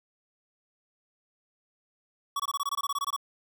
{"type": "tone bursts", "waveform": "square", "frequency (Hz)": 1127, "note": "C#6", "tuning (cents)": 28, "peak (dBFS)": -28, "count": 14, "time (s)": [2.36, 3.164], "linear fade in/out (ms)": 5, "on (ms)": 37, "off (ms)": 22, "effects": []}